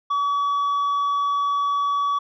triangle tone with tanh clipping, 1138 Hz, C#6, 45 cents sharp, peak -20 dBFS, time 0.1-2.19 s, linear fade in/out 10 ms, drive 8 dB, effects none

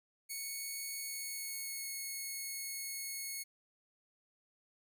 5% pulse tone with pitch glide, 2217 to 2190 Hz, C#7 to C#7, 0 to -22 cents, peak -30 dBFS, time 0.29-3.44 s, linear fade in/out 20 ms, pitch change -22 cents, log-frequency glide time 1-1.91 s, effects none

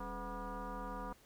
sine tone with frequency modulation, 505 Hz, B4, 39 cents sharp, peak -40 dBFS, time 0-1.13 s, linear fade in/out 5 ms, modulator 233 Hz, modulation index 3.2, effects pink hiss -65 dBFS RMS until 1.25 s

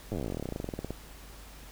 slowing click train, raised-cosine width 2 ms, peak -21 dBFS, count 30, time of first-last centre 0.12-0.906 s, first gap 9 ms, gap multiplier 1.07, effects added 50 Hz sine -49 dBFS peak until 1.71 s + pink hiss -51 dBFS RMS until 1.71 s

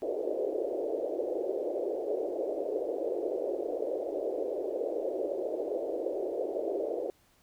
white band-pass noise, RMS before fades -33 dBFS, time 0.02-7.1 s, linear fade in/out 0 ms, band 340 to 590 Hz, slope 48 dB/octave, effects pink hiss -66 dBFS RMS until 7.42 s

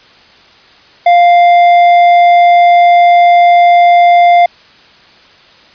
triangle tone with tanh clipping, 698.5 Hz, F5, in tune, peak -4 dBFS, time 1.06-4.46 s, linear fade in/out 5 ms, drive 12 dB, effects white hiss -41 dBFS RMS until 5.74 s + resampled to 11025 Hz

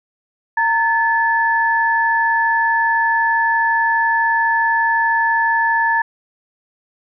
sine tone pair together, 918.6 / 1734 Hz, A#5 / A6, -26 / -26 cents, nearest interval major seventh, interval 1100 cents, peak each -16 dBFS, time 0.57-6.02 s, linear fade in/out 5 ms, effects none

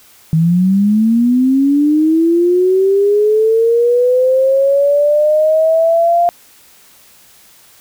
sine linear sweep, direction up, 157 to 698.5 Hz, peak -8 dBFS, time 0.33-6.29 s, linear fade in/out 0 ms, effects white hiss -45 dBFS RMS until 7.8 s

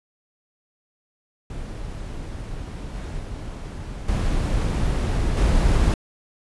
brown noise with level steps, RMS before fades -32 / -30 / -32 / -22 / -18 dBFS, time 1.5-5.94 s, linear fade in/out 2 ms, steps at 2.95 / 3.19 / 4.08 / 5.37 s, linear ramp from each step 5 ms, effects resampled to 24000 Hz

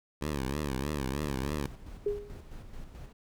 10% pulse tone with vibrato, 70.1 Hz, C#2, 20 cents sharp, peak -23 dBFS, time 0.21-1.67 s, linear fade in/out 10 ms, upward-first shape triangle, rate 3.2 Hz, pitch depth 180 cents each way
brown noise with tremolo, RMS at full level -43 dBFS, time 1.21-3.13 s, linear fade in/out 10 ms, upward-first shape square, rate 4.6 Hz, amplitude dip 45%
sine tone with exponential decay, 410.8 Hz, G#4, 19 cents flat, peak -24 dBFS, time 2.06-2.41 s, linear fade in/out 5 ms, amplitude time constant 75 ms
effects none

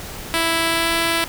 5% pulse tone with pitch glide, 330 to 332.5 Hz, E4 to E4, +2 to +15 cents, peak -6 dBFS, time 0.34-1.24 s, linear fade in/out 0 ms, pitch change +13 cents, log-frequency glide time 0.63-0.91 s, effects pink hiss -33 dBFS RMS until 1.28 s

